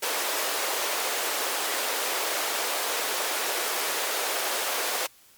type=high-pass noise; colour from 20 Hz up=pink; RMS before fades=-28 dBFS; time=0.02-5.07 s; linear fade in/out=10 ms; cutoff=430 Hz; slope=24 dB/octave; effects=white hiss -56 dBFS RMS until 5.37 s + MP3 96 kbps